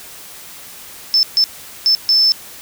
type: tone bursts at uneven times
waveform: sine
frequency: 5274 Hz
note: E8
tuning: in tune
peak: -9 dBFS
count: 4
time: 1.14-1.23 / 1.37-1.44 / 1.86-1.95 / 2.09-2.32 s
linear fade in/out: 0 ms
effects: white hiss -36 dBFS RMS until 2.61 s